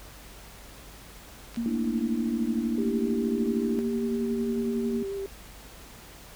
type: clicks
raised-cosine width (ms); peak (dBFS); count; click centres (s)
0.2; -25; 2; 1.545 / 1.562
type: tone with tremolo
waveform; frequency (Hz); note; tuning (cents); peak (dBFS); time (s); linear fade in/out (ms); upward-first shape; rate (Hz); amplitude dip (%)
sine; 233.1; A#3; 0; -25; 1.57-5.03; 5; sine; 11; 35
type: chord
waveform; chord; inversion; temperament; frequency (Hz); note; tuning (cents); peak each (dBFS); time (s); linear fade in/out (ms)
sine; A suspended fourth; none; just; 220 / 293.3 / 330; A3 / D4 / E4; 0 / -2 / +2; -33; 1.66-3.79; 0
type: tone with vibrato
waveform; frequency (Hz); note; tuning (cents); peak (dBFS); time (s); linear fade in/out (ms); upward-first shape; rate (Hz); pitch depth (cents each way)
sine; 393.9; G4; +8; -30; 2.78-5.26; 0; square; 7.3; 12
effects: added 50 Hz sine -50 dBFS peak until 6.35 s + pink hiss -48 dBFS RMS until 6.35 s